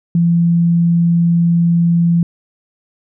sine tone, 170 Hz, F3, 46 cents flat, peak -9 dBFS, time 0.15-2.23 s, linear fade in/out 2 ms, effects none

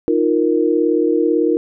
sine chord, Eb suspended second, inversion none, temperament equal, 311.1 / 349.2 / 466.2 Hz, Eb4 / F4 / Bb4, 0 / 0 / 0 cents, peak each -17 dBFS, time 0.08-1.57 s, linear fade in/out 0 ms, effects none

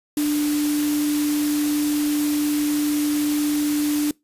sine tone in noise, 296 Hz, D4, 14 cents sharp, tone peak -18 dBFS, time 0.17-4.11 s, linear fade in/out 2 ms, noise white, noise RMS -30 dBFS, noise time 0.17-4.11 s, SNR +9 dB, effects noise-tail reverb RT60 0.2 s tail -24 dB re dry + resampled to 32000 Hz

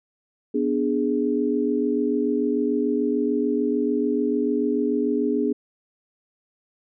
sine chord, G# diminished, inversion first, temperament equal, 246.9 / 293.7 / 415.3 Hz, B3 / D4 / G#4, 0 / 0 / 0 cents, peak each -24 dBFS, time 0.54-5.53 s, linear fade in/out 10 ms, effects none

